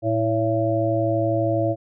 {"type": "harmonic tone with a mistuned harmonic", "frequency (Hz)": 112.2, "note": "A2", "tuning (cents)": 34, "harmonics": [1, 3, 5, 6], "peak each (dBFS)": [-24, -24, -24, -24], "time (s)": [0.02, 1.76], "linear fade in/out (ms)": 50, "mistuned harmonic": 3, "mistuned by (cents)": -41, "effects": []}